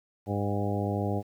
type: harmonic tone with a mistuned harmonic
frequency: 101.5 Hz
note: G#2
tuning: 39 cents flat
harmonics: 1 / 2 / 3 / 4 / 5 / 6 / 7 / 8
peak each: -30 / -33 / -35 / -36 / -37 / -38 / -38 / -39 dBFS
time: 0.26-1.23 s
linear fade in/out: 50 ms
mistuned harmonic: 7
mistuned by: +31 cents
effects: 10-bit